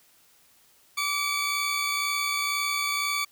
20% pulse tone pair together, 1161 / 2260 Hz, D6 / C#7, -20 / +33 cents, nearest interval octave, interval 1153 cents, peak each -23 / -24 dBFS, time 0.97-3.25 s, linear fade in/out 10 ms, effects white hiss -60 dBFS RMS until 3.31 s

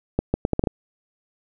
accelerating click train, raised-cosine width 2 ms, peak -6 dBFS, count 7, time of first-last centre 0.19-0.672 s, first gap 150 ms, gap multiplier 0.74, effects none

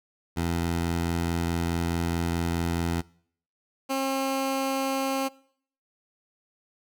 15% pulse tone pair in turn, 84.7 / 268.9 Hz, E2 / C4, +48 / +47 cents, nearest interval octave + minor sixth, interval 1999 cents, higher second, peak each -19 dBFS, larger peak neither, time 0.36-3.02 / 3.89-5.29 s, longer first, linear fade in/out 20 ms, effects noise-tail reverb RT60 0.6 s tail -23 dB re dry

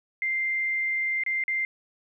sine tone with dropouts, 2093 Hz, C7, in tune, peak -24 dBFS, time 0.22-1.65 s, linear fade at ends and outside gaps 1 ms, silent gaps 1.236-1.263 / 1.438-1.48 s, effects 11-bit

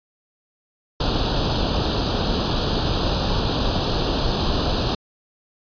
pink noise with comb filter, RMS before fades -21 dBFS, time 1-4.95 s, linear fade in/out 5 ms, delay 0.24 ms, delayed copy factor +0.95, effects resampled to 11025 Hz

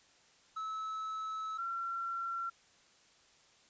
triangle / sine tone pair in turn, 1300 / 1361.8 Hz, E6 / F6, -24 / -44 cents, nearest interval minor second, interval 80 cents, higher second, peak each -35 / -35 dBFS, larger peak neither, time 0.56-1.58 / 1.58-2.5 s, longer first, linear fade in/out 10 ms, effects white hiss -65 dBFS RMS until 3.69 s + resampled to 16000 Hz

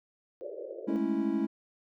white band-pass noise, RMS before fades -41 dBFS, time 0.41-0.96 s, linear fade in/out 0 ms, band 350 to 600 Hz, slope 96 dB/octave
triangle chord, A major seventh, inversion third, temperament equal, 207.7 / 220 / 277.2 / 329.6 Hz, G#3 / A3 / C#4 / E4, 0 / 0 / 0 / 0 cents, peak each -32 / -32 / -30 / -29 dBFS, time 0.87-1.47 s, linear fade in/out 20 ms
effects none

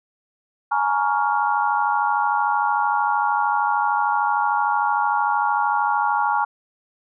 sine chord, Bb minor seventh, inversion third, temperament just, 839.1 / 932.3 / 1118.8 / 1398.5 Hz, Ab5 / Bb5 / Db6 / F6, +18 / 0 / +16 / +2 cents, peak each -21 / -23 / -25 / -25 dBFS, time 0.71-6.45 s, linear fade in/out 10 ms, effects none

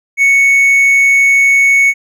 triangle tone, 2217 Hz, C#7, in tune, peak -4 dBFS, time 0.17-1.94 s, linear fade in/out 50 ms, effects none

